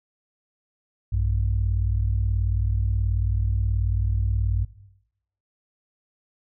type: tone pair together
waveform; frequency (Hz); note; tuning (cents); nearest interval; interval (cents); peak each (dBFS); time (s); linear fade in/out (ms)
sine; 58.64 / 97.2; A#1 / G2; +11 / -14; major sixth; 875; -22; 1.12-4.65; 10
effects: noise-tail reverb RT60 0.8 s tail -17 dB re dry + tanh soft clip ceiling -13 dBFS